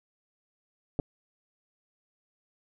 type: clicks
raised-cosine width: 2 ms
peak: -16 dBFS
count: 2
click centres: 0.991 / 0.998 s
effects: none